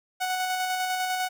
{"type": "tone with tremolo", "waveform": "sawtooth", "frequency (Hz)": 740, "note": "F#5", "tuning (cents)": 0, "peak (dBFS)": -21, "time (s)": [0.2, 1.29], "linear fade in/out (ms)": 20, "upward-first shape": "square", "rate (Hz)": 10, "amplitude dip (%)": 25, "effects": []}